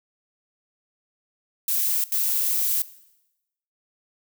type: noise bursts at uneven times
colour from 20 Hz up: violet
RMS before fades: -23 dBFS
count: 2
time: 1.68-2.04 / 2.12-2.82 s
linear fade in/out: 2 ms
effects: noise-tail reverb RT60 0.9 s tail -18 dB re dry